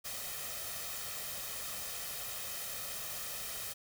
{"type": "noise with comb filter", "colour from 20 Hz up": "white", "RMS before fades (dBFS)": -41, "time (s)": [0.04, 3.74], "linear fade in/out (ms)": 20, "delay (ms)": 1.6, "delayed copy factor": 0.6, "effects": []}